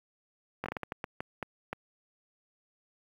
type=slowing click train; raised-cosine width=0.5 ms; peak=-19 dBFS; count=11; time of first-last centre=0.64-1.73 s; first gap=19 ms; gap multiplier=1.36; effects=high-pass 80 Hz 12 dB/octave + 9-bit